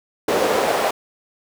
brown noise with high-pass filter sweep, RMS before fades -19 dBFS, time 0.28-0.91 s, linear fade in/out 5 ms, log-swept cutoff 430 to 660 Hz, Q 2.3, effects none

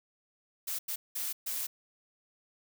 blue noise bursts at uneven times, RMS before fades -35 dBFS, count 4, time 0.67-0.79 / 0.88-0.96 / 1.15-1.33 / 1.46-1.67 s, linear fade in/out 10 ms, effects none

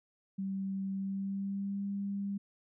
sine tone with pitch glide, 193.6 to 199.39 Hz, G3 to G3, -21 to +30 cents, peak -33 dBFS, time 0.38-2.38 s, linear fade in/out 10 ms, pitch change +51 cents, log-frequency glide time 0.92-1.84 s, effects none

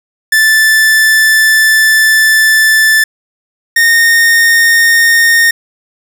45% pulse tone pair in turn, 1757 / 1840.3 Hz, A6 / A#6, -3 / -23 cents, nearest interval minor second, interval 80 cents, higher second, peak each -5 / -5 dBFS, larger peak neither, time 0.32-3.04 / 3.76-5.51 s, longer first, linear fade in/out 5 ms, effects none

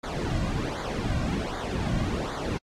brown noise with flanger, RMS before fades -29 dBFS, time 0.03-2.58 s, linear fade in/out 10 ms, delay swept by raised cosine 0.36 to 2.36 ms, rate 1.3 Hz, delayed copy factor -0.85, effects low-pass 7000 Hz 12 dB/octave + AAC 48 kbps

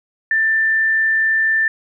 sine tone, 1778 Hz, A6, 18 cents sharp, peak -13 dBFS, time 0.31-1.68 s, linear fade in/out 2 ms, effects none

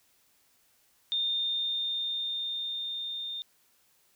sine tone with level ramp, 3631 Hz, A#7, 46 cents flat, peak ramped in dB -26 to -34 dBFS, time 1.12-3.42 s, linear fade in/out 0 ms, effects white hiss -67 dBFS RMS until 4.15 s

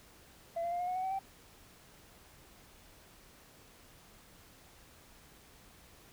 sine tone with pitch steps, 674 / 687.8 / 701.8 / 716.1 / 730.8 / 745.7 / 760.9 / 776.5 Hz, E5 / F5 / F5 / F5 / F#5 / F#5 / F#5 / G5, +38 / -27 / +8 / +43 / -22 / +13 / +48 / -17 cents, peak -31 dBFS, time 0.56-1.192 s, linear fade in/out 10 ms, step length 79 ms, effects tanh soft clip ceiling -30 dBFS + pink hiss -59 dBFS RMS until 6.12 s

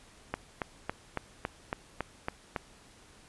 click train, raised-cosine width 0.5 ms, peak -16 dBFS, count 9, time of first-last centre 0.34-2.562 s, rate 3.6 Hz, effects pink hiss -57 dBFS RMS until 3.28 s + resampled to 24000 Hz

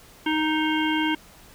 harmonic tone with a mistuned harmonic, 311.1 Hz, D#4, in tune, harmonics 1 / 3 / 5 / 7 / 9 / 10, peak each -23 / -28 / -30 / -31 / -33 / -33 dBFS, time 0.26-1.15 s, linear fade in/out 5 ms, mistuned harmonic 10, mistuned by +41 cents, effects pink hiss -50 dBFS RMS until 1.54 s

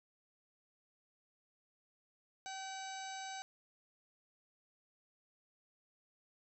harmonic tone with a mistuned harmonic, 768 Hz, G5, 36 cents flat, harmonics 1 / 2 / 3 / 4 / 5 / 6 / 7 / 8 / 10, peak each -45 / -51 / -55 / -57 / -53 / -56 / -63 / -52 / -59 dBFS, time 2.46-3.42 s, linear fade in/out 0 ms, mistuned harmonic 4, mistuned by -73 cents, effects none

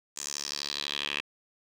10% pulse tone with band-pass filter sweep, 72.2 Hz, D2, 29 cents flat, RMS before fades -35 dBFS, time 0.16-1.21 s, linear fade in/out 10 ms, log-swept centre 7200 to 2700 Hz, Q 3.6, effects none

